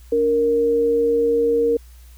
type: tone pair together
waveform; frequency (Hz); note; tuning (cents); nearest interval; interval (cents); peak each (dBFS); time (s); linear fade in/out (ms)
sine; 287.1 / 466.2; D4 / A#4; -39 / 0; minor sixth; 839; -25 / -15; 0.12-1.77; 5
effects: added 60 Hz sine -41 dBFS peak until 2.17 s + white hiss -54 dBFS RMS until 2.17 s